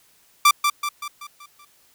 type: tone with echo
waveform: sawtooth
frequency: 1174.7 Hz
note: D6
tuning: in tune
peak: -7 dBFS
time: 0.45-0.51 s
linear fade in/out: 5 ms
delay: 190 ms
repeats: 6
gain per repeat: -6 dB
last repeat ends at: 1.65 s
effects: white hiss -58 dBFS RMS until 1.94 s